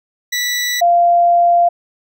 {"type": "tone pair in turn", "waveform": ["20% pulse", "sine"], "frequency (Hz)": [1961, 693.3], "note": ["B6", "F5"], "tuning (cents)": [-13, -13], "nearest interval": "octave + tritone", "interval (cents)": 1800, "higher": "first", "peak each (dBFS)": [-11, -8], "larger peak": "second", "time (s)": [[0.32, 0.81], [0.81, 1.69]], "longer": "second", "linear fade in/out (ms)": 10, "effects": []}